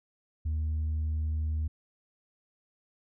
sine tone with tanh clipping, 77.78 Hz, D#2, in tune, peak -28 dBFS, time 0.45-1.68 s, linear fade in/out 10 ms, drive 1 dB, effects none

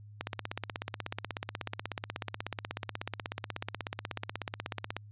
click train, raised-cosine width 0.3 ms, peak -18 dBFS, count 79, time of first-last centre 0.21-4.966 s, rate 16.4 Hz, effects added 104 Hz sine -48 dBFS peak until 5.11 s + resampled to 8000 Hz

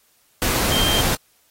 sine tone in noise, 3162 Hz, G7, 14 cents sharp, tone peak -20 dBFS, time 0.72-1.01 s, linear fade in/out 0 ms, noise pink, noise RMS -21 dBFS, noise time 0.42-1.15 s, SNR -2 dB, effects white hiss -60 dBFS RMS until 1.5 s + AAC 48 kbps

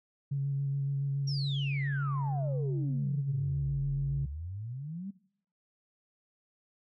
sine tone with vibrato, 139 Hz, C#3, 5 cents sharp, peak -28 dBFS, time 0.31-4.26 s, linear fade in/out 10 ms, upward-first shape square, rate 7.1 Hz, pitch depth 14 cents each way
sine exponential two-way sweep, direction down then up, 5700 to 41.26 to 205.6 Hz, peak -36 dBFS, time 1.27-5.11 s, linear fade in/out 10 ms, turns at 3.89 s
effects noise-tail reverb RT60 0.7 s tail -22 dB re dry + tanh soft clip ceiling -22 dBFS

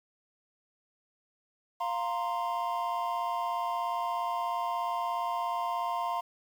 triangle chord, F suspended fourth, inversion none, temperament equal with one note detuned, 698.5 / 929.6 / 1046.5 Hz, F5 / Bb5 / C6, 0 / -5 / 0 cents, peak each -32 dBFS, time 1.8-6.21 s, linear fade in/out 10 ms, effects 9-bit

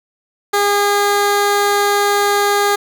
15% pulse tone, 407.1 Hz, G#4, 35 cents flat, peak -6 dBFS, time 0.53-2.76 s, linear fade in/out 10 ms, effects none

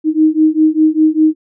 sine beating tone pair, 310 / 315 Hz, D#4 / D#4, -6 / +21 cents, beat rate 5 Hz, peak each -11 dBFS, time 0.04-1.35 s, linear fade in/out 50 ms, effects none

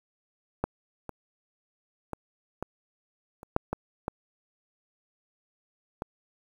clicks, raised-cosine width 1 ms, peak -12 / -22 / -19 / -18 / -30 / -8 / -15 / -15 / -18 dBFS, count 9, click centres 0.64 / 1.093 / 2.133 / 2.626 / 3.431 / 3.564 / 3.73 / 4.081 / 6.021 s, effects 8-bit

